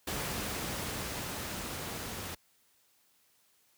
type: noise with level ramp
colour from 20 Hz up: pink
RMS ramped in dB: -35 to -40 dBFS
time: 0.07-2.35 s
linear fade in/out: 5 ms
effects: white hiss -69 dBFS RMS until 3.77 s + high-pass 60 Hz 12 dB/octave